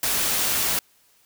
white noise, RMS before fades -23 dBFS, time 0.03-0.79 s, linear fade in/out 2 ms, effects white hiss -60 dBFS RMS until 1.25 s

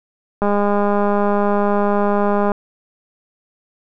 click train, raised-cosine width 1 ms, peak -5 dBFS, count 429, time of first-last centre 0.42-2.518 s, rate 204 Hz, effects none

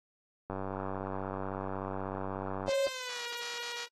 click train, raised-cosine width 1 ms, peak -23 dBFS, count 212, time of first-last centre 0.5-2.691 s, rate 96.3 Hz
5% pulse tone with pitch glide, 520 to 476.8 Hz, C5 to A#4, -11 to +39 cents, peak -26 dBFS, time 2.66-3.88 s, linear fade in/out 50 ms, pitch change -150 cents, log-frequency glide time 2.92-3.23 s
sine tone, 548 Hz, C#5, 20 cents flat, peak -28 dBFS, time 2.68-2.87 s, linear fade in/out 0 ms
effects AAC 32 kbps

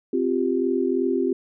sine chord, C suspended fourth, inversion none, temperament equal, 261.6 / 349.2 / 392 Hz, C4 / F4 / G4, 0 / 0 / 0 cents, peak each -24 dBFS, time 0.13-1.33 s, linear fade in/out 5 ms, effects none

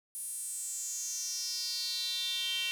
square tone with high-pass filter sweep, 210 Hz, G#3, 19 cents sharp, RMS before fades -36 dBFS, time 0.15-2.71 s, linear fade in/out 0 ms, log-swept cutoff 10000 to 2900 Hz, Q 6.5, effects none

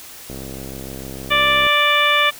click train, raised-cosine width 2 ms, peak -19 dBFS, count 92, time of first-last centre 0.3-1.666 s, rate 66.6 Hz
harmonic tone, 587.3 Hz, D5, in tune, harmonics 1 / 2 / 3 / 4 / 5 / 6, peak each -23 / -18 / -20 / -18 / -22 / -21 dBFS, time 1.3-2.31 s, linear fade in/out 20 ms
effects white hiss -38 dBFS RMS until 2.39 s

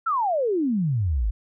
sine exponential sweep, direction down, 1396.9 to 46.59 Hz, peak -20 dBFS, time 0.06-1.31 s, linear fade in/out 10 ms, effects none

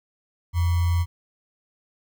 sine tone with sample-and-hold, 86.1 Hz, F2, 24 cents flat, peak -18 dBFS, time 0.53-1.06 s, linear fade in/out 50 ms, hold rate 1050 Hz, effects none

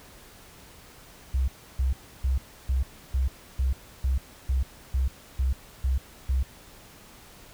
sine tone bursts, 65.41 Hz, C2, in tune, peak -21 dBFS, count 12, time 1.34-6.43 s, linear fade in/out 5 ms, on 140 ms, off 310 ms, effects pink hiss -50 dBFS RMS until 7.53 s

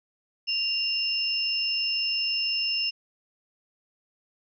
sine tone pair together, 2794 / 5274 Hz, F7 / E8, 0 / 0 cents, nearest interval major seventh, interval 1100 cents, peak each -27 dBFS, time 0.47-2.91 s, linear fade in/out 20 ms, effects none

